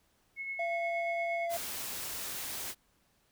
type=tone with tremolo; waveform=sine; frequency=2185 Hz; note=C#7; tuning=26 cents flat; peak=-34 dBFS; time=0.36-1.48 s; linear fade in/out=50 ms; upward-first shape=sine; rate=8.5 Hz; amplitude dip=40%
type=tone; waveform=triangle; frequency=680 Hz; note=F5; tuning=46 cents flat; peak=-30 dBFS; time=0.59-1.57 s; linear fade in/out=5 ms
type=noise; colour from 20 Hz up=white; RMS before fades=-39 dBFS; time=1.49-2.75 s; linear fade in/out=50 ms
effects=pink hiss -71 dBFS RMS until 3.31 s